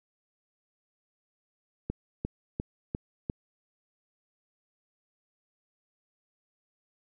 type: click train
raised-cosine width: 3 ms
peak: -18 dBFS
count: 5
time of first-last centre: 1.9-3.299 s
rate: 2.86 Hz
effects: none